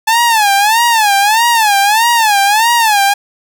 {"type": "tone with vibrato", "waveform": "sawtooth", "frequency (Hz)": 867, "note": "A5", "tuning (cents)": -26, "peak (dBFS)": -4, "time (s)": [0.07, 3.14], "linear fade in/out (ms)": 10, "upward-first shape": "sine", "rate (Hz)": 1.6, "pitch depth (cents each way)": 160, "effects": []}